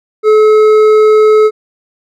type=tone with hard clipping; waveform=sine; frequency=430 Hz; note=A4; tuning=40 cents flat; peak=-5 dBFS; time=0.23-1.51 s; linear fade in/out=50 ms; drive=7 dB; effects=none